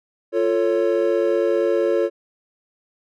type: chord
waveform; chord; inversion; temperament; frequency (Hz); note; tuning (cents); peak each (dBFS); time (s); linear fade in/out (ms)
triangle; F augmented; none; equal with one note detuned; 349.2 / 444.6 / 554.4; F4 / A4 / C#5; 0 / +18 / 0; -19; 0.32-2.1; 50
effects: none